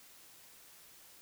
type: silence
effects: white hiss -58 dBFS RMS until 1.21 s